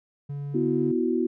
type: tone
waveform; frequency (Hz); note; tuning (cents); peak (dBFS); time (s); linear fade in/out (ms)
triangle; 142.5; C#3; +48; -28; 0.29-0.92; 10
type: chord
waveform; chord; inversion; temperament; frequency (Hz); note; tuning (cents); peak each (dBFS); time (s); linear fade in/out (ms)
sine; B suspended fourth; none; equal; 246.9 / 329.6 / 370; B3 / E4 / F#4; 0 / 0 / 0; -26; 0.54-1.27; 10
effects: none